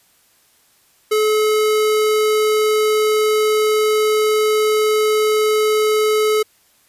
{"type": "tone", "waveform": "square", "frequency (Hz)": 429.1, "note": "A4", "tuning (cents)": -43, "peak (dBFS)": -14, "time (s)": [1.11, 6.43], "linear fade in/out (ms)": 10, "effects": ["white hiss -56 dBFS RMS until 6.88 s", "resampled to 32000 Hz"]}